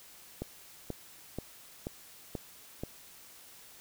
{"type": "click train", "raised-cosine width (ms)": 2, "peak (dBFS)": -22, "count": 6, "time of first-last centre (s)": [0.42, 2.835], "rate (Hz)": 2.07, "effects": ["white hiss -54 dBFS RMS until 3.8 s"]}